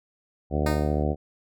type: harmonic tone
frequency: 74.5 Hz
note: D2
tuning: 25 cents sharp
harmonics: 1 / 2 / 3 / 4 / 5 / 6 / 7 / 8 / 9 / 10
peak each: -26 / -29 / -31 / -32 / -33 / -34 / -34 / -35 / -36 / -36 dBFS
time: 0.5-1.16 s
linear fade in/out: 50 ms
type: tone with exponential decay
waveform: 10% pulse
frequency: 308 Hz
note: D#4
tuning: 17 cents flat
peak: -17 dBFS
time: 0.66-1.04 s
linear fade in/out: 5 ms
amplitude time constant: 82 ms
effects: none